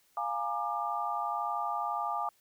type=chord; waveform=sine; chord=Bb dominant seventh; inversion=second; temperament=equal with one note detuned; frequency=698.5 / 830.6 / 932.3 / 1193.1 Hz; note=F5 / Ab5 / Bb5 / D6; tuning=0 / 0 / 0 / +27 cents; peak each=-37 / -35 / -40 / -34 dBFS; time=0.17-2.29 s; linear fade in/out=2 ms; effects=white hiss -68 dBFS RMS until 2.4 s